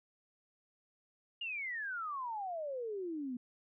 sine exponential sweep, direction down, 2876 to 238.3 Hz, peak -37 dBFS, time 1.41-3.37 s, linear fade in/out 5 ms, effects none

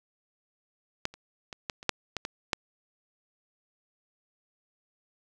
clicks, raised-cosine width 0.2 ms, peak -11 / -30 / -22 / -14 / -27 / -6 / -14 / -16 / -8 dBFS, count 9, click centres 1.054 / 1.14 / 1.528 / 1.698 / 1.829 / 1.893 / 2.167 / 2.251 / 2.532 s, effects none

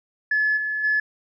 sine tone with level steps, 1717 Hz, A6, 43 cents flat, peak -17 / -23 / -17 dBFS, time 0.31-1 s, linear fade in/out 5 ms, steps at 0.56 / 0.83 s, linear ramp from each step 20 ms, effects tanh soft clip ceiling -13 dBFS

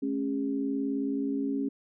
sine tone cluster, 216 / 275 / 407.9 Hz, A3 / C#4 / G#4, -32 / -14 / -31 cents, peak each -36 / -28 / -37 dBFS, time 0.02-1.69 s, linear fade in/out 10 ms, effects none

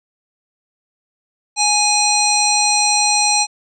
harmonic tone, 830.6 Hz, G#5, in tune, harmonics 1 / 3 / 5 / 7 / 9 / 10, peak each -18 / -21 / -18 / -19 / -22 / -24 dBFS, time 1.56-3.47 s, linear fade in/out 50 ms, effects none

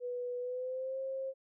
sine tone with pitch glide, 491.5 to 532.9 Hz, B4 to C5, -8 to +32 cents, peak -35 dBFS, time 0-1.34 s, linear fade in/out 50 ms, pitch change +140 cents, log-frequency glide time 0.39-0.99 s, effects none

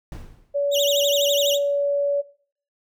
brown noise with exponential decay, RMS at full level -31 dBFS, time 0.12-0.63 s, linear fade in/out 1 ms, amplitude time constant 110 ms
sine tone, 569 Hz, C#5, 45 cents sharp, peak -19 dBFS, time 0.54-2.22 s, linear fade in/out 20 ms
35% pulse tone with vibrato, 3276 Hz, G#7, 24 cents flat, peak -19 dBFS, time 0.71-1.59 s, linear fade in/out 50 ms, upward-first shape sine, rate 12 Hz, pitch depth 260 cents each way
effects noise-tail reverb RT60 0.5 s tail -18 dB re dry

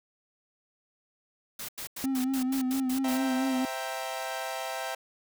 white noise bursts, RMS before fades -38 dBFS, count 9, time 1.59-3.174 s, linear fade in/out 5 ms, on 96 ms, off 90 ms
triangle tone with vibrato, 261.6 Hz, C4, in tune, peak -24 dBFS, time 2.04-3.65 s, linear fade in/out 0 ms, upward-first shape sine, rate 4.4 Hz, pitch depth 49 cents each way
sawtooth chord, C dominant seventh, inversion none, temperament equal, 523.3 / 659.3 / 784 / 932.3 Hz, C5 / E5 / G5 / Bb5, 0 / 0 / 0 / 0 cents, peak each -36 / -33 / -33 / -37 dBFS, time 3.04-4.95 s, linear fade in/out 5 ms
effects none

